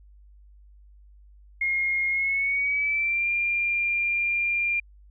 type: tone with pitch glide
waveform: sine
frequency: 2144 to 2393 Hz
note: C7 to D7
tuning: +42 to +32 cents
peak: -22 dBFS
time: 1.61-4.8 s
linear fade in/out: 5 ms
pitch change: +190 cents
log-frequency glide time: 2.09-3.29 s
effects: added 50 Hz sine -49 dBFS peak until 5.1 s